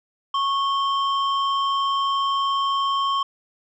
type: tone pair together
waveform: sine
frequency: 1100 / 3137 Hz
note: C#6 / G7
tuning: -14 / +1 cents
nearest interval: octave + tritone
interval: 1815 cents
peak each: -18 / -25 dBFS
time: 0.34-3.23 s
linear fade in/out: 5 ms
effects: tanh soft clip ceiling -17 dBFS